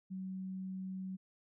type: tone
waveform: sine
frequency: 188.4 Hz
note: F#3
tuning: 32 cents sharp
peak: -39 dBFS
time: 0.1-1.17 s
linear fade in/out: 20 ms
effects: none